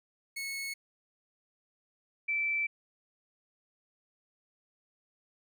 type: tone pair in turn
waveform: sawtooth / sine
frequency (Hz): 2196 / 2327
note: C#7 / D7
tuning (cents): -17 / -17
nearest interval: minor second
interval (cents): 100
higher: second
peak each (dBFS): -32 / -28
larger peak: second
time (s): 0.36-0.74 / 2.28-2.67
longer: second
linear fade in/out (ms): 10
effects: none